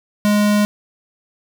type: tone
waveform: square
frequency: 207.7 Hz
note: G#3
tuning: in tune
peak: -13 dBFS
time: 0.25-0.65 s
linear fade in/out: 0 ms
effects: none